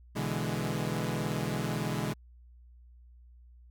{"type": "chord", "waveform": "sawtooth", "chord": "E dominant seventh", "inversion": "second", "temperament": "equal", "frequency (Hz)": [123.47, 146.83, 164.81, 207.7], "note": ["B2", "D3", "E3", "G#3"], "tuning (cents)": [0, 0, 0, 0], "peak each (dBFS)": -32, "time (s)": [0.15, 2.14], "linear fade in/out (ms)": 20, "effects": ["added 60 Hz sine -52 dBFS peak until 3.7 s"]}